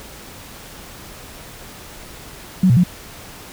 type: tone with pitch steps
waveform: sine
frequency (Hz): 185.6 / 121.8 / 178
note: F#3 / B2 / F3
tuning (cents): +6 / -24 / +33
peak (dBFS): -9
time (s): 2.63-2.837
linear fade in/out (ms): 5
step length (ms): 69
effects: pink hiss -38 dBFS RMS until 3.52 s